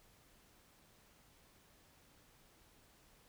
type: silence
effects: pink hiss -67 dBFS RMS until 3.28 s